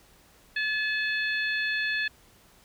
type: harmonic tone with a mistuned harmonic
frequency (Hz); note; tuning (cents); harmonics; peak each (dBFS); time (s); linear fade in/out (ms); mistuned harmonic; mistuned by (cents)
860; A5; -40; 2 / 3 / 4 / 5; -27 / -32 / -37 / -38; 0.56-2.08; 5; 4; +18
effects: pink hiss -58 dBFS RMS until 2.64 s